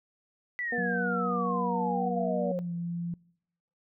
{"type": "exponential sweep", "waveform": "sine", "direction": "down", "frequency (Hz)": [1991, 529], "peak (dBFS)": -30, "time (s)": [0.59, 2.59], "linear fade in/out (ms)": 0}
{"type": "harmonic tone", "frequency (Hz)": 239.7, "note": "A#3", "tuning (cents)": 48, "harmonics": [1, 2, 3], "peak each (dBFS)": [-35, -33, -37], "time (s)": [0.72, 2.52], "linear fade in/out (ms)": 5}
{"type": "tone with pitch glide", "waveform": "sine", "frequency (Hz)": [185, 171.62], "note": ["F#3", "F3"], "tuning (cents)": [0, -30], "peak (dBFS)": -31, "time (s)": [0.78, 3.14], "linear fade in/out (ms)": 2, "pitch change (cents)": -130, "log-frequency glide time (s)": [2.46, 2.71]}
{"effects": ["noise-tail reverb RT60 0.8 s tail -26 dB re dry"]}